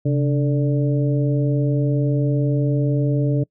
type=harmonic tone with a mistuned harmonic; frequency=146.83 Hz; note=D3; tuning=in tune; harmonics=1 / 2 / 3 / 4; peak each=-17 / -23 / -27 / -29 dBFS; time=0.05-3.44 s; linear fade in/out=10 ms; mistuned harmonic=1; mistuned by=-130 cents; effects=noise-tail reverb RT60 0.1 s tail -25 dB re dry